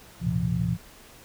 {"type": "tone cluster", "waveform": "sine", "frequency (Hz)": [73.3, 103.8, 116.5, 128.2, 171.3], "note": ["D2", "G#2", "A#2", "C3", "F3"], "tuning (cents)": [-3, 0, -1, -35, -33], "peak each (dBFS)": [-34, -35, -30, -29, -26], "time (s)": [0.2, 0.78], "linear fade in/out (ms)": 50, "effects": ["pink hiss -50 dBFS RMS until 1.24 s"]}